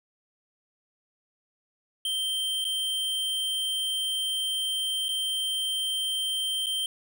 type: tone with dropouts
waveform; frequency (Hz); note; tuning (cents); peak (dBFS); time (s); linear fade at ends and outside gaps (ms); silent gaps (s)
square; 3136; G7; 0; -27; 2.05-6.86; 2; 2.643-2.65 / 5.084-5.089 / 6.661-6.667
effects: none